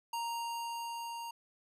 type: tone with level ramp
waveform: square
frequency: 932.3 Hz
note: A#5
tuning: in tune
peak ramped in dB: -35 to -41 dBFS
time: 0.13-1.31 s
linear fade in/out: 5 ms
effects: resampled to 32000 Hz + 12-bit